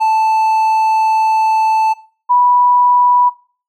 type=tone pair in turn; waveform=triangle / sine; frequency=879 / 981.8 Hz; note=A5 / B5; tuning=-2 / -10 cents; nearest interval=major second; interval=192 cents; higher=second; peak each=-8 dBFS; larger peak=neither; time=0-1.94 / 2.29-3.3 s; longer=first; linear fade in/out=20 ms; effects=noise-tail reverb RT60 0.4 s tail -18 dB re dry